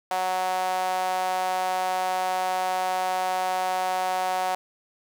sawtooth tone with high-pass filter, 185 Hz, F#3, in tune, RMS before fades -26 dBFS, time 0.11-4.55 s, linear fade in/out 0 ms, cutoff 740 Hz, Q 4.3, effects none

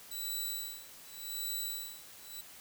10% pulse tone with tremolo, 3951 Hz, B7, in tune, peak -27 dBFS, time 0.11-2.41 s, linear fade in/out 5 ms, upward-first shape sine, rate 0.87 Hz, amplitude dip 100%, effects white hiss -53 dBFS RMS until 2.6 s

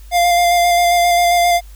square tone with vibrato, 698.5 Hz, F5, in tune, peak -11 dBFS, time 0.11-1.61 s, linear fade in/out 50 ms, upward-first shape square, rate 7.5 Hz, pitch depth 13 cents each way, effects added 50 Hz sine -34 dBFS peak until 1.75 s + white hiss -49 dBFS RMS until 1.75 s

